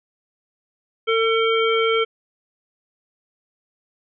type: harmonic tone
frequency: 450.7 Hz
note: A4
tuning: 42 cents sharp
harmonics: 1 / 3 / 5 / 7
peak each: -18 / -23 / -25 / -26 dBFS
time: 1.07-2.05 s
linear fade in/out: 20 ms
effects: none